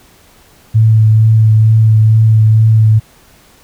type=tone with vibrato; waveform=sine; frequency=110 Hz; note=A2; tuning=in tune; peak=-4 dBFS; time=0.74-3 s; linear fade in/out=20 ms; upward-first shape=triangle; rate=2.2 Hz; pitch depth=18 cents each way; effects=pink hiss -45 dBFS RMS until 3.63 s